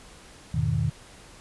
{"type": "chord", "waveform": "sine", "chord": "E major seventh", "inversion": "none", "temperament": "equal", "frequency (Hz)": [82.41, 103.83, 123.47, 155.56], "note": ["E2", "G#2", "B2", "D#3"], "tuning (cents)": [0, 0, 0, 0], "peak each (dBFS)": [-30, -29, -27, -26], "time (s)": [0.54, 0.9], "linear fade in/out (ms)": 5, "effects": ["pink hiss -49 dBFS RMS until 1.4 s", "resampled to 24000 Hz"]}